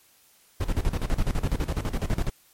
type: noise with tremolo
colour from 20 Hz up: brown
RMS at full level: -23 dBFS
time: 0.6-2.3 s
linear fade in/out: 10 ms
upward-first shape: square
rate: 12 Hz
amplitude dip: 80%
effects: white hiss -59 dBFS RMS until 2.53 s + MP3 64 kbps